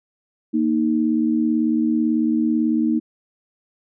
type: tone pair together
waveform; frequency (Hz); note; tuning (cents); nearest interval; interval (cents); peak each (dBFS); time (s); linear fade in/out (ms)
sine; 233.1 / 311.2; A#3 / D#4; 0 / 0; perfect fourth; 500; -19; 0.53-3; 20
effects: none